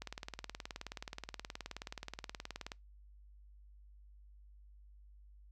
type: click train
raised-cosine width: 0.2 ms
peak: -25 dBFS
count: 52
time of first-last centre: 0.02-2.718 s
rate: 18.9 Hz
effects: noise-tail reverb RT60 0.2 s tail -25 dB re dry + added 50 Hz sine -56 dBFS peak until 5.51 s